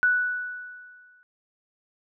sine tone with exponential decay, 1480 Hz, F#6, in tune, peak -16 dBFS, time 0.03-1.23 s, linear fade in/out 0 ms, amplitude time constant 260 ms, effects none

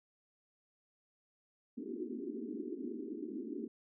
pink band-pass noise, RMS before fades -42 dBFS, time 1.77-3.68 s, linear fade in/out 10 ms, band 220 to 410 Hz, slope 96 dB/octave, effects none

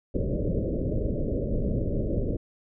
pink low-pass noise, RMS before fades -27 dBFS, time 0.14-2.37 s, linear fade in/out 10 ms, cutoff 600 Hz, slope 96 dB/octave, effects none

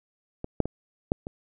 clicks, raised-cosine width 2 ms, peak -19 / -7 / -18 / -9 / -22 dBFS, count 5, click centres 0.444 / 0.603 / 0.656 / 1.119 / 1.269 s, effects none

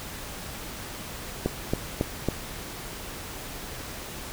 click train, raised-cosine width 2 ms, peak -10 dBFS, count 4, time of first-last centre 1.46-2.286 s, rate 3.63 Hz, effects pink hiss -38 dBFS RMS until 4.32 s

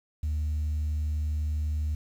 sine tone, 76 Hz, D#2, 40 cents flat, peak -24 dBFS, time 0.23-1.95 s, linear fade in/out 5 ms, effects tanh soft clip ceiling -24 dBFS + 9-bit

